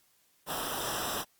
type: noise with comb filter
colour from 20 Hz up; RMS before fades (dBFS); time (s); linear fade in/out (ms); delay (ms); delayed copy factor
pink; -34; 0.46-1.25; 50; 0.45; -0.85
effects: white hiss -68 dBFS RMS until 1.39 s + Opus 48 kbps